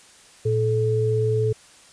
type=tone pair together; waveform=sine; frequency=114.52 / 433.2 Hz; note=A#2 / A4; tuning=-30 / -27 cents; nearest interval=octave + major seventh; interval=2303 cents; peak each=-21 dBFS; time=0.45-1.53 s; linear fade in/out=10 ms; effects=white hiss -50 dBFS RMS until 1.92 s + resampled to 22050 Hz